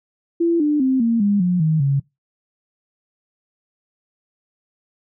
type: tone with pitch steps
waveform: sine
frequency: 337.8 / 297.5 / 262 / 230.7 / 203.2 / 178.94 / 157.59 / 138.78 Hz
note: E4 / D4 / C4 / A#3 / G#3 / F3 / D#3 / C#3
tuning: +42 / +22 / +2 / -18 / -38 / +42 / +22 / +2 cents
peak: -14 dBFS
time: 0.4-2 s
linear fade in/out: 10 ms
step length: 200 ms
effects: noise-tail reverb RT60 0.2 s tail -23 dB re dry